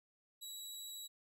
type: tone with vibrato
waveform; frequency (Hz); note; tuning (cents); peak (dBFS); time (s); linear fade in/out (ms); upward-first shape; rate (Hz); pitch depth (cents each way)
20% pulse; 3894; B7; -25; -40; 0.41-1.08; 20; triangle; 13; 11
effects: none